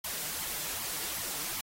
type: noise with flanger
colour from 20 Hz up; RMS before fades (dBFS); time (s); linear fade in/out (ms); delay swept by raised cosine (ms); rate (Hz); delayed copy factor
white; -36; 0.04-1.61; 5; 0.92 to 6.92; 2.6; +0.95
effects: AAC 48 kbps